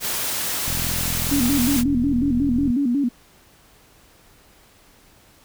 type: noise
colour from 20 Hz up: white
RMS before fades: -25 dBFS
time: 0-1.84 s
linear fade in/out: 50 ms
type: click train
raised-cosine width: 5 ms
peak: -17 dBFS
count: 87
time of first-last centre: 0.68-2.704 s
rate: 42.5 Hz
type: tone with vibrato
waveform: sine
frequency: 261 Hz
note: C4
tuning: 4 cents flat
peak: -17 dBFS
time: 1.31-3.09 s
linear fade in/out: 10 ms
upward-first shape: square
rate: 5.5 Hz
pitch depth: 140 cents each way
effects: pink hiss -53 dBFS RMS until 5.44 s